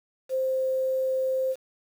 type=tone with quantisation; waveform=sine; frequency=523.3 Hz; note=C5; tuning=in tune; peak=-23 dBFS; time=0.29-1.56 s; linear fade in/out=50 ms; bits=8; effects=none